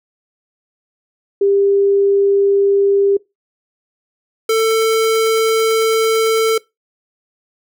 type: tone pair in turn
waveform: sine / square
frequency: 398.1 / 445.5 Hz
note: G4 / A4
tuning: +27 / +22 cents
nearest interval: major second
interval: 195 cents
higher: second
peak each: -10 / -12 dBFS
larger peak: first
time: 1.41-3.17 / 4.49-6.58 s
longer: second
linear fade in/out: 5 ms
effects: noise-tail reverb RT60 0.2 s tail -22 dB re dry